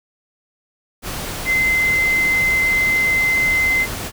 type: tone in noise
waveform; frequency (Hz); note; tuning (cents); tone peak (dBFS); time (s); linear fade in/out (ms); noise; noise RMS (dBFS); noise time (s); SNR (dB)
sine; 2066; C7; -22; -14; 1.45-3.87; 50; pink; -27; 1.02-4.12; +10
effects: none